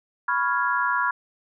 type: chord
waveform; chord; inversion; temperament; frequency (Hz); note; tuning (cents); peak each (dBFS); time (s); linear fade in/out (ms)
sine; C# dominant seventh; third; equal; 987.8 / 1108.7 / 1396.9 / 1661.2; B5 / C#6 / E#6 / G#6; 0 / 0 / 0 / 0; -25 / -28 / -25 / -27; 0.28-1.11; 5
effects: none